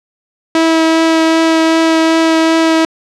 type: tone with vibrato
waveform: sawtooth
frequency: 324.2 Hz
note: E4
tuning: 29 cents flat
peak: -4 dBFS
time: 0.55-2.85 s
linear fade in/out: 2 ms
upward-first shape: triangle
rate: 2.6 Hz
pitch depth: 11 cents each way
effects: low-pass 6000 Hz 12 dB/octave